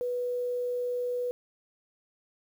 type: tone with quantisation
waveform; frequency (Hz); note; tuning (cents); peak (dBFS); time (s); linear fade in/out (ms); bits
sine; 491.5; B4; -8; -28; 0.01-1.31; 0; 9
effects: none